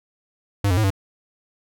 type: tone with pitch steps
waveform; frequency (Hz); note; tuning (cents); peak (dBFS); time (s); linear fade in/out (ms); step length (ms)
square; 100.5 / 90.1 / 109 / 97; G2 / F#2 / A2 / G2; +44 / -45 / -16 / -18; -17; 0.64-0.904; 5; 66
effects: none